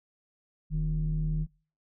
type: tone pair together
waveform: sine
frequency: 41.2 / 155.56 Hz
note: E1 / D#3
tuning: 0 / 0 cents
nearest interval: octave + major seventh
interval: 2300 cents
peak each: -28 / -27 dBFS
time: 0.7-1.47 s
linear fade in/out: 50 ms
effects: noise-tail reverb RT60 0.4 s tail -24 dB re dry + tanh soft clip ceiling -21 dBFS